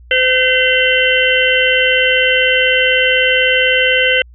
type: harmonic tone with a mistuned harmonic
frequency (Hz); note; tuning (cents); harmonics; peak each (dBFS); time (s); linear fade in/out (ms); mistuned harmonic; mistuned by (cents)
512; C5; -38; 1 / 3 / 4 / 5 / 6; -16 / -16 / -16 / -16 / -16; 0.11-4.22; 2; 5; +110
effects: added 60 Hz sine -37 dBFS peak until 4.34 s

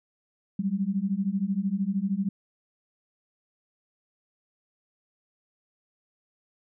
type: beating tone pair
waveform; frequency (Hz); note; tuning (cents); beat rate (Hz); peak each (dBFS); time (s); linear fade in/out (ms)
sine; 188.5 / 201.5; F#3 / G3; +32 / +48; 13; -28 / -27; 0.59-2.29; 5
effects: none

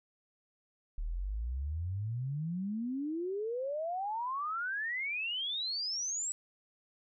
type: exponential sweep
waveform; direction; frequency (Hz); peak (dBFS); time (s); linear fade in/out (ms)
sine; up; 36.49 to 7902; -33; 0.98-6.32; 0
effects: none

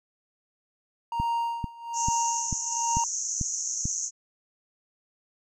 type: tone with tremolo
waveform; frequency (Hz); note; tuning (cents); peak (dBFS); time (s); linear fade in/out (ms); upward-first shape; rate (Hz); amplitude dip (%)
triangle; 932.3; A#5; 0; -22; 1.12-3.04; 2; sine; 1.2; 90
type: click train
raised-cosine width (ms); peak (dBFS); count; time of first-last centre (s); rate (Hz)
5; -17; 7; 1.2-3.855; 2.26
type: band-pass noise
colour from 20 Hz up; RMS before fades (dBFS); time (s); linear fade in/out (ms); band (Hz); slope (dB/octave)
pink; -31; 1.93-4.11; 50; 6000 to 6900; 96
effects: none

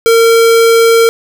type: tone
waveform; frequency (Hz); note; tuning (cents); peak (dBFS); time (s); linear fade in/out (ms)
square; 458.1; A#4; -30; -5; 0.06-1.09; 0
effects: none

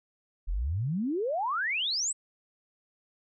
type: exponential sweep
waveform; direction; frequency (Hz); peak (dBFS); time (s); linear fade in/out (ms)
sine; up; 37.3 to 8372; -27; 0.47-2.13; 20
effects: none

